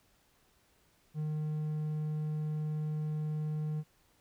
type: tone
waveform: triangle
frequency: 153.1 Hz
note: D#3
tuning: 28 cents flat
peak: -30 dBFS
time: 1.14-3.84 s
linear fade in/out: 50 ms
effects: pink hiss -69 dBFS RMS until 4.2 s